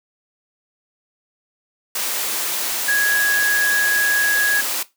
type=tone in noise; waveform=sine; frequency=1661.2 Hz; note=G#6; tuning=in tune; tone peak=-15 dBFS; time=2.88-4.61 s; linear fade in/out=5 ms; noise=white; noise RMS=-23 dBFS; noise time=1.95-4.83 s; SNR=+5 dB; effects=noise-tail reverb RT60 0.2 s tail -17 dB re dry + high-pass 300 Hz 12 dB/octave